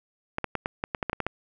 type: clicks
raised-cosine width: 0.5 ms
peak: -12 dBFS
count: 11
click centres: 0.384 / 0.443 / 0.553 / 0.659 / 0.839 / 0.948 / 1.028 / 1.097 / 1.131 / 1.203 / 1.266 s
effects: none